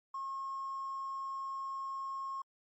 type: tone with hard clipping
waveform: triangle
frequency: 1081 Hz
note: C#6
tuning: 44 cents flat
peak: -37 dBFS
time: 0.14-2.42 s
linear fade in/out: 5 ms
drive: 3 dB
effects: MP3 32 kbps